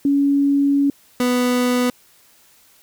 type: tone pair in turn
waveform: sine / 30% pulse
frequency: 281.2 / 247.6 Hz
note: C#4 / B3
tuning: +25 / +5 cents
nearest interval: major second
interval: 220 cents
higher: first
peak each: -13 dBFS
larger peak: neither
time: 0.05-0.9 / 1.2-1.9 s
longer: first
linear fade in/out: 2 ms
effects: white hiss -53 dBFS RMS until 2.82 s